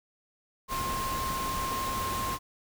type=tone in noise; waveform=sine; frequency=1061 Hz; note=C6; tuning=24 cents sharp; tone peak=-31 dBFS; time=0.68-2.39 s; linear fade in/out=50 ms; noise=pink; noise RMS=-35 dBFS; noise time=0.68-2.39 s; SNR=+1 dB; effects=none